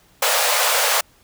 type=high-pass noise; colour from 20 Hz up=pink; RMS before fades=-18 dBFS; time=0.22-1.01 s; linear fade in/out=5 ms; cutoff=480 Hz; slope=96 dB/octave; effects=pink hiss -55 dBFS RMS until 1.23 s